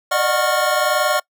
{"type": "tone cluster", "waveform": "square", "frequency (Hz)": [594, 615, 737, 1095, 1401], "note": ["D5", "D#5", "F#5", "C#6", "F6"], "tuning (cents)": [20, -20, -7, -22, 5], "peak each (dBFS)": -23, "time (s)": [0.11, 1.2], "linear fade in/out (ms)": 10, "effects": ["noise-tail reverb RT60 0.1 s tail -24 dB re dry"]}